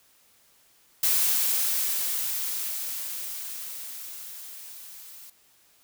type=noise with level ramp; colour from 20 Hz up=blue; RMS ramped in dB=-22 to -46 dBFS; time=1.03-5.3 s; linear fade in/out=5 ms; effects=white hiss -61 dBFS RMS until 5.83 s